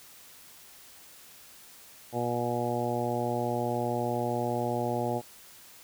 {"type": "harmonic tone", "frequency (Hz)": 120, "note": "B2", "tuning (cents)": -49, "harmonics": [1, 2, 3, 4, 5, 6, 7], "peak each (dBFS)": [-35, -35, -35, -35, -35, -35, -35], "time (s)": [2.12, 5.22], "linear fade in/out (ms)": 50, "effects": ["white hiss -52 dBFS RMS until 5.83 s"]}